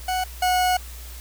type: tone pair in turn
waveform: 40% pulse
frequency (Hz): 740 / 731.5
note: F#5 / F#5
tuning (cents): 0 / -20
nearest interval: unison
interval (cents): 20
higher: first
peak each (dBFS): -21 / -17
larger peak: second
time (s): 0.08-0.24 / 0.42-0.77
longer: second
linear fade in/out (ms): 5
effects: added 60 Hz sine -36 dBFS peak until 1.2 s + white hiss -43 dBFS RMS until 1.2 s